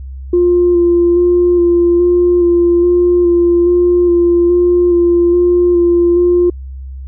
sine tone with vibrato, 349.2 Hz, F4, in tune, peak -6 dBFS, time 0.33-6.5 s, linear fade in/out 5 ms, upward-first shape square, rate 1.2 Hz, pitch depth 15 cents each way, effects tanh soft clip ceiling -2 dBFS + added 66 Hz sine -24 dBFS peak until 7.07 s

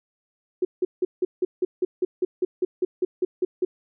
sine tone bursts, 365.7 Hz, F#4, 20 cents flat, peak -18 dBFS, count 16, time 0.62-3.65 s, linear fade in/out 5 ms, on 30 ms, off 170 ms, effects none

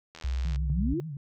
click train, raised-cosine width 0.2 ms, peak -27 dBFS, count 34, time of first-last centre 0.15-0.559 s, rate 80.6 Hz
sine tone, 64 Hz, C2, 38 cents flat, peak -26 dBFS, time 0.24-0.94 s, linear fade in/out 5 ms
sine tone with vibrato, 150 Hz, D3, 37 cents sharp, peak -34 dBFS, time 0.45-1.17 s, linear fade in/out 2 ms, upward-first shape triangle, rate 6.9 Hz, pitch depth 170 cents each way
sine exponential sweep, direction up, 138.2 to 367.5 Hz, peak -27 dBFS, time 0.7-1 s, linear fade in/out 0 ms
effects none

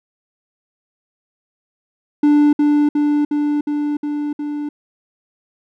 triangle tone with echo, 294.4 Hz, D4, 4 cents sharp, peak -7 dBFS, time 2.23-2.53 s, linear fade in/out 5 ms, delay 360 ms, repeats 6, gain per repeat -2 dB, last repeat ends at 4.69 s, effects none

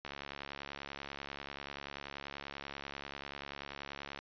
click train, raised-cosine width 0.3 ms, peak -26 dBFS, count 292, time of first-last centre 0.05-4.189 s, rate 70.3 Hz, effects resampled to 11025 Hz

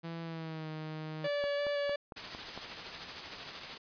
sawtooth tone with pitch glide, 166.3 to 156.06 Hz, E3 to D#3, +16 to +6 cents, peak -35 dBFS, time 0.03-1.28 s, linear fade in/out 20 ms, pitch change -110 cents, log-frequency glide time 0.22-0.69 s
45% pulse tone with vibrato, 575 Hz, D5, 37 cents flat, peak -31 dBFS, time 1.24-1.96 s, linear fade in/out 5 ms, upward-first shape square, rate 2.9 Hz, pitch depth 9 cents each way
click train, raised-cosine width 1 ms, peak -29 dBFS, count 6, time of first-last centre 1.44-2.576 s, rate 4.4 Hz
white noise with tremolo, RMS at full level -39 dBFS, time 2.16-3.78 s, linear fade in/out 10 ms, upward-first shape triangle, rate 13 Hz, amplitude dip 45%
effects resampled to 11025 Hz

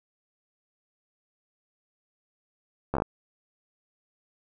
slowing click train, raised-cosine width 1 ms, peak -13 dBFS, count 6, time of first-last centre 2.94-3.021 s, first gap 13 ms, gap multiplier 1.11, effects none

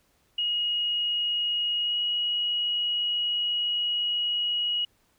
sine tone with pitch glide, 2885 to 2903 Hz, F#7 to F#7, -44 to -34 cents, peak -24 dBFS, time 0.38-4.85 s, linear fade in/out 5 ms, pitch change +10 cents, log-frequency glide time 1.82-1.95 s, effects pink hiss -67 dBFS RMS until 5.18 s

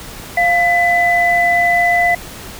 sine tone pair together, 698.5 / 2001 Hz, F5 / B6, 0 / +22 cents, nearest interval octave + tritone, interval 1822 cents, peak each -13 / -13 dBFS, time 0.37-2.15 s, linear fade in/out 5 ms, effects pink hiss -32 dBFS RMS until 2.59 s

